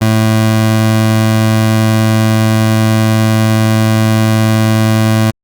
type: tone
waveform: 25% pulse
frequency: 110.1 Hz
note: A2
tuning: 2 cents sharp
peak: -4 dBFS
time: 0.01-5.31 s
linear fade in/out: 10 ms
effects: Opus 48 kbps